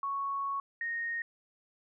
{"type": "tone pair in turn", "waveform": "sine", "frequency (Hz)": [1108.7, 1857.8], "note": ["C#6", "A#6"], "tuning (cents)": [0, -6], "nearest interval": "major sixth", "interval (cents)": 894, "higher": "second", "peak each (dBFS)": [-31, -32], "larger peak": "first", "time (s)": [[0.03, 0.6], [0.81, 1.22]], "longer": "first", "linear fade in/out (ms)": 2, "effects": []}